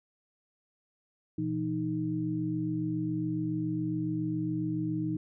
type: tone cluster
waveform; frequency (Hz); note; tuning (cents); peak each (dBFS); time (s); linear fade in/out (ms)
sine; 120.7 / 167.9 / 310.9; B2 / E3 / D#4; -39 / +32 / -1; -36 / -34 / -31; 1.38-5.17; 5
effects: none